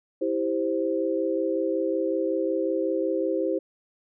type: chord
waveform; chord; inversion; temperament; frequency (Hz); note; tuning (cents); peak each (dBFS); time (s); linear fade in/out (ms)
sine; C major; first; just; 327 / 392.4 / 523.3; E4 / G4 / C5; -14 / +2 / 0; -27 / -28 / -27; 0.21-3.59; 10
effects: none